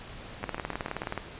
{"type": "two click trains", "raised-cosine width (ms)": 0.5, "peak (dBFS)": [-16, -22], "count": [15, 5], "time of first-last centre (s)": [[0.44, 1.177], [0.43, 1.034]], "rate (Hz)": [19, 6.62], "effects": ["pink hiss -44 dBFS RMS until 1.39 s", "resampled to 8000 Hz"]}